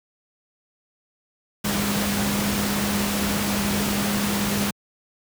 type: tone in noise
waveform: sine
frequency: 203.2 Hz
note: G#3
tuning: 38 cents flat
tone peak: -24 dBFS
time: 1.64-4.71 s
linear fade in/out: 10 ms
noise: pink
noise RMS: -25 dBFS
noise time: 1.64-4.71 s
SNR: -2 dB
effects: high-pass 80 Hz 12 dB/octave